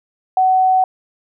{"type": "tone", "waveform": "sine", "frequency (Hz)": 750, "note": "F#5", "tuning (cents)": 23, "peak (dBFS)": -10, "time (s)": [0.37, 0.84], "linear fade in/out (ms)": 2, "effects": []}